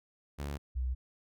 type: tone pair in turn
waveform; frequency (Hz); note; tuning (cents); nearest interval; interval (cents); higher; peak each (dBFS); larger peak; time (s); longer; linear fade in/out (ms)
sawtooth / sine; 71.4 / 63.25; D2 / B1; -48 / +42; major second; 210; first; -32 / -30; second; 0.38-0.58 / 0.75-0.95; neither; 20
effects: none